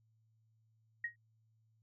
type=tone with exponential decay; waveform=sine; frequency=1883 Hz; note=A#6; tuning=17 cents sharp; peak=-32 dBFS; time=1.04-1.16 s; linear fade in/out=5 ms; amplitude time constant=24 ms; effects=added 111 Hz sine -70 dBFS peak until 1.82 s